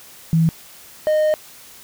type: tone pair in turn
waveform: sine / triangle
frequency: 163 / 615.4 Hz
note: E3 / D#5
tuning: -19 / -19 cents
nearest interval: octave + major seventh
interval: 2300 cents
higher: second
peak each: -12 dBFS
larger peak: neither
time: 0.33-0.49 / 1.07-1.34 s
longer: second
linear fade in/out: 0 ms
effects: white hiss -43 dBFS RMS until 1.83 s